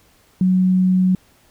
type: tone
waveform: sine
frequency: 185 Hz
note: F#3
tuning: in tune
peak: -12 dBFS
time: 0.41-1.15 s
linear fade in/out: 2 ms
effects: pink hiss -55 dBFS RMS until 1.5 s